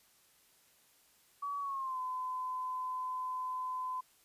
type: tone with pitch glide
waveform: sine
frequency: 1136 to 1017.9 Hz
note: C#6 to C6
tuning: +42 to -48 cents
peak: -35 dBFS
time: 1.42-4.01 s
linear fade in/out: 10 ms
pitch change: -190 cents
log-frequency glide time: 1.6-1.99 s
effects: white hiss -67 dBFS RMS until 4.24 s + resampled to 32000 Hz